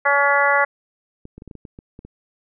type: harmonic tone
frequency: 283 Hz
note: C#4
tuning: 36 cents sharp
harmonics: 2 / 3 / 4 / 5 / 6 / 7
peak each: -21 / -21 / -21 / -21 / -21 / -21 dBFS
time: 0.05-0.65 s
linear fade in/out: 10 ms
type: clicks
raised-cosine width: 3 ms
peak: -25 dBFS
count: 10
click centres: 1.254 / 1.38 / 1.421 / 1.477 / 1.512 / 1.553 / 1.652 / 1.789 / 1.991 / 2.05 s
effects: none